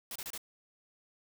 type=noise bursts; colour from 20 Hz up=white; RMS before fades=-41 dBFS; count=4; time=0.11-0.378 s; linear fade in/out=2 ms; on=46 ms; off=28 ms; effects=none